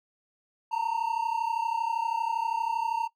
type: tone pair together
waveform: triangle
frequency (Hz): 899.7 / 932.3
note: A5 / A#5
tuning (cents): +38 / 0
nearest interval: minor second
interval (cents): 62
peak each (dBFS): -27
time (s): 0.71-3.08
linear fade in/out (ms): 20
effects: noise-tail reverb RT60 0.1 s tail -18 dB re dry